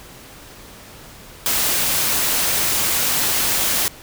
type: noise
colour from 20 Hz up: white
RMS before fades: -19 dBFS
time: 1.46-3.88 s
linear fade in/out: 0 ms
effects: pink hiss -41 dBFS RMS until 4.02 s